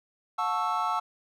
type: chord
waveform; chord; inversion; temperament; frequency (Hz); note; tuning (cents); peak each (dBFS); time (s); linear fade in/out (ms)
triangle; F# minor seventh; none; equal with one note detuned; 721.8 / 880 / 1108.7 / 1318.5; F#5 / A5 / C#6 / E6; -43 / 0 / 0 / 0; -31 / -29 / -30 / -28; 0.38-1; 10
effects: none